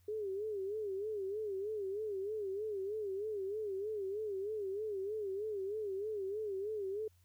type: tone with vibrato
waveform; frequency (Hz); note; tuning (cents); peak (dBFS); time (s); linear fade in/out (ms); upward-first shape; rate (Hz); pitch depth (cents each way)
sine; 407.9; G#4; -31; -36; 0.08-7.08; 5; sine; 3.2; 120
effects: added 88 Hz sine -65 dBFS peak until 7.24 s + white hiss -75 dBFS RMS until 7.24 s